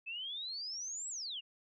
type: exponential two-way sweep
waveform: sine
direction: up then down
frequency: 2572 to 7902 to 2744 Hz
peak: -39 dBFS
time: 0.06-1.41 s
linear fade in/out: 20 ms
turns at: 1.09 s
effects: none